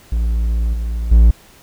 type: tone with level steps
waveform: triangle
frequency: 56.9 Hz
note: A#1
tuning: 41 cents flat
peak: -12 / -16 / -3 dBFS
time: 0.12-1.31 s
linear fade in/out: 5 ms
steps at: 0.73 / 1.11 s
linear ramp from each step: 10 ms
effects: pink hiss -46 dBFS RMS until 1.62 s